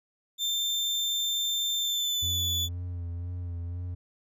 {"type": "tone with pitch glide", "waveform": "35% pulse", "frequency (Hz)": [3576, 3462], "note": ["A7", "A7"], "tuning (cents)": [27, -29], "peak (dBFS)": -25, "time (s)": [0.38, 2.69], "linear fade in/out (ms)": 50, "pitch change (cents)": -56, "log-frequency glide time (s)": [1.78, 2.43]}
{"type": "tone with vibrato", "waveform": "triangle", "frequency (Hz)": 87.31, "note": "F2", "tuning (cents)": 0, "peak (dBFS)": -30, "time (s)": [2.22, 3.95], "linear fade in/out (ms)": 10, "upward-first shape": "sine", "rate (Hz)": 2, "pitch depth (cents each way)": 35}
{"effects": []}